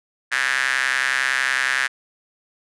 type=tone with high-pass filter; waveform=square; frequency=65.41 Hz; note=C2; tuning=in tune; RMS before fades=-21 dBFS; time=0.31-1.88 s; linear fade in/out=20 ms; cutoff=1700 Hz; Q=5; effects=resampled to 24000 Hz